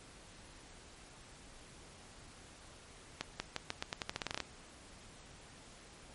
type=accelerating click train; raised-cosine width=0.2 ms; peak=-18 dBFS; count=15; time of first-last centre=3.21-4.403 s; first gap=190 ms; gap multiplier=0.86; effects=pink hiss -56 dBFS RMS until 6.14 s + MP3 48 kbps